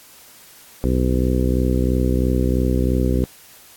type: harmonic tone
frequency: 63 Hz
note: B1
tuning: 35 cents sharp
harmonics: 1 / 2 / 3 / 4 / 5 / 6 / 7 / 8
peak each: -19 / -23 / -25 / -23 / -27 / -26 / -31 / -29 dBFS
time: 0.84-3.24 s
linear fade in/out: 0 ms
effects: white hiss -46 dBFS RMS until 3.76 s + AAC 64 kbps